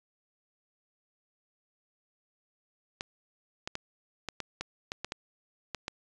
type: clicks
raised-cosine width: 0.2 ms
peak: -17 dBFS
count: 11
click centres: 3.009 / 3.675 / 3.754 / 4.287 / 4.403 / 4.61 / 4.919 / 5.046 / 5.121 / 5.747 / 5.881 s
effects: resampled to 22050 Hz